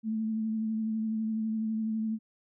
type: tone with vibrato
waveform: sine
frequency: 220 Hz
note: A3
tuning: in tune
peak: -28 dBFS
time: 0.03-2.19 s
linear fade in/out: 50 ms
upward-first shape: triangle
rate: 12 Hz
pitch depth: 29 cents each way
effects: none